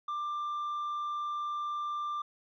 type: tone with tanh clipping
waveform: sine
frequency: 1186 Hz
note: D6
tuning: 17 cents sharp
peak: -33 dBFS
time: 0.08-2.22 s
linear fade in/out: 5 ms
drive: 3 dB
effects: none